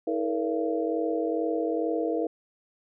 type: tone cluster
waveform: sine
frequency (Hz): 321.1 / 432.2 / 474.5 / 572 / 677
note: E4 / A4 / A#4 / D5 / E5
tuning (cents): -45 / -31 / +31 / -46 / +46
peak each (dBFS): -29 / -33 / -29 / -37 / -33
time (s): 0.07-2.27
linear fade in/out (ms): 5
effects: none

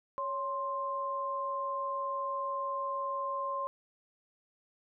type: tone pair together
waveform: sine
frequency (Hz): 556.7 / 1051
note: C#5 / C6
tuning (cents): +7 / +7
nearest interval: major seventh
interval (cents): 1100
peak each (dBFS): -38 / -33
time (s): 0.18-3.67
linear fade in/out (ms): 0
effects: none

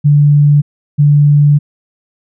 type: tone pair in turn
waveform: sine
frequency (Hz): 146 / 146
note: D3 / D3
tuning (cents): -10 / -10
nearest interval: unison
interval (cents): 0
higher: neither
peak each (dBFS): -4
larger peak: neither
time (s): 0.04-0.62 / 0.98-1.59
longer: second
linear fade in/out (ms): 20
effects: none

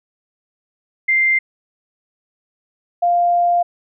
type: tone pair in turn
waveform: sine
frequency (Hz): 2093 / 698.5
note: C7 / F5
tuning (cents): 0 / 0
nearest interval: octave + perfect fifth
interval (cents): 1900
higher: first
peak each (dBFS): -12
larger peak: neither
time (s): 1.08-1.39 / 3.02-3.63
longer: second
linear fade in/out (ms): 10
effects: none

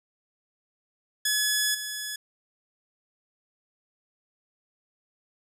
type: tone with level steps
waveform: 10% pulse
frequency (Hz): 1700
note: G#6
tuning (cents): +40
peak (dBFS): -14 / -23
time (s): 1.25-2.16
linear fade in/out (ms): 5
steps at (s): 1.74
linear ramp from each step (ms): 10
effects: none

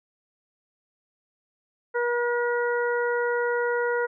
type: harmonic tone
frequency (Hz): 480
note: B4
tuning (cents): -49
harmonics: 1 / 2 / 3 / 4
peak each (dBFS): -24 / -31 / -29 / -35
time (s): 1.94-4.07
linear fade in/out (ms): 20
effects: none

